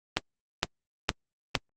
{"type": "click train", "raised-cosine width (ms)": 0.2, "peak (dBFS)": -5, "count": 4, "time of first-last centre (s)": [0.17, 1.552], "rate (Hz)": 2.17, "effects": ["Opus 24 kbps"]}